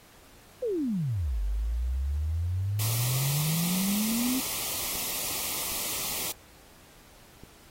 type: exponential two-way sweep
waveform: sine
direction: down then up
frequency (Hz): 530 to 47.58 to 265.9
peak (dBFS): -26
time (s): 0.62-4.4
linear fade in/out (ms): 10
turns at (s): 1.41
type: band-stop noise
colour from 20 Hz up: white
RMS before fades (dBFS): -32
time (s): 2.79-6.32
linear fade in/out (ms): 5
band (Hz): 1300 to 1900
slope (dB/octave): 96
type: clicks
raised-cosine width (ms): 3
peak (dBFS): -32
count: 3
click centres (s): 4.955 / 5.718 / 7.436
effects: pink hiss -55 dBFS RMS until 7.7 s + AAC 48 kbps